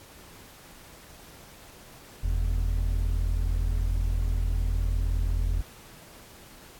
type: tone pair together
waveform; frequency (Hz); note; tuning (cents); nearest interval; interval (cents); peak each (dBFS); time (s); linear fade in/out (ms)
triangle; 44.5 / 84; F1 / E2; +33 / +33; major seventh; 1100; -22 / -28; 2.23-5.62; 10
effects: pink hiss -50 dBFS RMS until 6.79 s + AAC 64 kbps